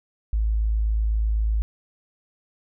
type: tone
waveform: sine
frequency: 54 Hz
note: A1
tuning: 32 cents flat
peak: -19 dBFS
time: 0.33-1.62 s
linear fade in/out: 0 ms
effects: none